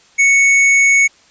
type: tone with hard clipping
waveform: sine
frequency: 2217 Hz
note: C#7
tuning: in tune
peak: -9 dBFS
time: 0.18-1.08 s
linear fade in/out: 20 ms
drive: 16 dB
effects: white hiss -49 dBFS RMS until 1.3 s + resampled to 16000 Hz